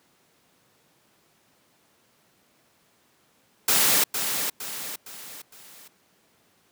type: noise with echo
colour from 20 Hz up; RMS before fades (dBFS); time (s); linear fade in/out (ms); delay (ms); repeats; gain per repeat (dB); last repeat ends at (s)
white; -20; 3.68-4.04; 5; 460; 4; -7; 5.88
effects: pink hiss -63 dBFS RMS until 6.71 s + high-pass 150 Hz 12 dB/octave